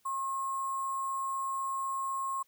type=tone with sample-and-hold; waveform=sine; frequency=1076 Hz; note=C6; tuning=48 cents sharp; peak=-31 dBFS; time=0.05-2.43 s; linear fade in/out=10 ms; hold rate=8820 Hz; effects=white hiss -70 dBFS RMS until 2.47 s